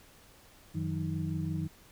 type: tone cluster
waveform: sine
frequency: 92.7 / 157.6 / 183.4 / 313.7 Hz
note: F#2 / D#3 / F#3 / D#4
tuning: +4 / +23 / -15 / +14 cents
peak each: -38 / -33 / -38 / -40 dBFS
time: 0.74-1.68 s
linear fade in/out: 20 ms
effects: pink hiss -58 dBFS RMS until 1.91 s